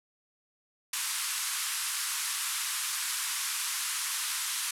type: band-pass noise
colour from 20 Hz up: white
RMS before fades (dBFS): -33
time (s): 0.93-4.71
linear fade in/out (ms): 5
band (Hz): 980 to 12000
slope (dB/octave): 48
effects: none